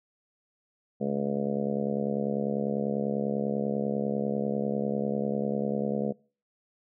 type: harmonic tone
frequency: 70.1 Hz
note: C#2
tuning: 20 cents sharp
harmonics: 2 / 3 / 4 / 5 / 6 / 7 / 8 / 9 / 10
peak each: -38 / -29 / -41 / -41 / -35 / -33 / -38 / -39 / -43 dBFS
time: 1-6.13 s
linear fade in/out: 20 ms
effects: noise-tail reverb RT60 0.4 s tail -24 dB re dry

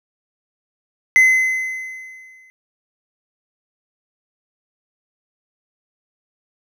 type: tone with exponential decay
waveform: triangle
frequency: 2045 Hz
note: C7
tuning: 40 cents flat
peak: -5 dBFS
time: 1.16-2.5 s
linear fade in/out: 0 ms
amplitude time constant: 290 ms
effects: none

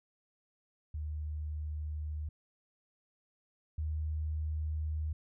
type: tone pair in turn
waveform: sine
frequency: 76.1 / 77.34 Hz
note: D#2 / D#2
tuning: -38 / -10 cents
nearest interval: unison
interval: 28 cents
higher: second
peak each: -35 / -32 dBFS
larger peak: second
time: 0.94-2.29 / 3.78-5.13 s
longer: neither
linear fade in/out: 5 ms
effects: none

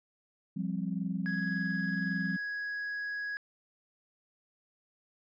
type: chord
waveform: sine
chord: F suspended second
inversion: none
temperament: just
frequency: 174.61 / 196.44 / 261.9 Hz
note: F3 / G3 / C4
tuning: 0 / +4 / +2 cents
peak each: -34 / -34 / -39 dBFS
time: 0.56-2.37 s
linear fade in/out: 10 ms
type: tone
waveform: triangle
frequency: 1664 Hz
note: G#6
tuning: 3 cents sharp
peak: -32 dBFS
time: 1.26-3.37 s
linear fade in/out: 0 ms
effects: tanh soft clip ceiling -19 dBFS + resampled to 16000 Hz

